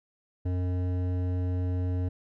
triangle tone with hard clipping, 90.4 Hz, F#2, 40 cents flat, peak -28 dBFS, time 0.45-2.09 s, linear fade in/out 10 ms, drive 16 dB, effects none

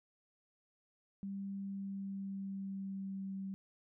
sine tone with pitch glide, 196.9 to 193.41 Hz, G3 to G3, +8 to -23 cents, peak -39 dBFS, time 1.23-3.54 s, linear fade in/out 0 ms, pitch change -31 cents, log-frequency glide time 1.54-3.31 s, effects none

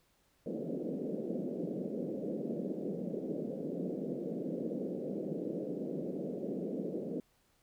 pink band-pass noise, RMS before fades -38 dBFS, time 0.46-7.2 s, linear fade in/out 2 ms, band 170 to 550 Hz, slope 48 dB/octave, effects pink hiss -72 dBFS RMS until 7.62 s

